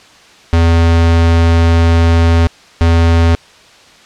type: tone bursts at uneven times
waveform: square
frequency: 83.5 Hz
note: E2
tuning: 23 cents sharp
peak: -7 dBFS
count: 2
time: 0.53-2.47 / 2.81-3.35 s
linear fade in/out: 0 ms
effects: white hiss -41 dBFS RMS until 4.05 s + low-pass 5000 Hz 12 dB/octave